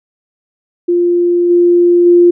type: tone with level steps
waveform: sine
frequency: 349.2 Hz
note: F4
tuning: in tune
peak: -8 / -5 / -3 dBFS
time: 0.88-2.31 s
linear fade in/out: 10 ms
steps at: 1.49 / 2.05 s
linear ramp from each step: 20 ms
effects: none